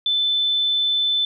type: tone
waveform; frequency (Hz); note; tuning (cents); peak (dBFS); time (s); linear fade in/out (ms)
sine; 3520; A7; 0; -17; 0.06-1.25; 2
effects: none